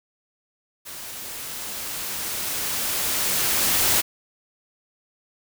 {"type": "noise with level ramp", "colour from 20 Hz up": "white", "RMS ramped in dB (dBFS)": [-37, -19], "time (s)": [0.85, 4.02], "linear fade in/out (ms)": 20, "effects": []}